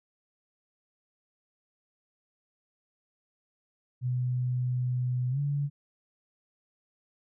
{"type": "tone with pitch glide", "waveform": "sine", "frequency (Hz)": [125.2, 142.99], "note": ["B2", "D3"], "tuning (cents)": [24, -46], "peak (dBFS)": -26, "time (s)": [4.01, 5.7], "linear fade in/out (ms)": 50, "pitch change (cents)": 230, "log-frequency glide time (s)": [5.3, 5.39], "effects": []}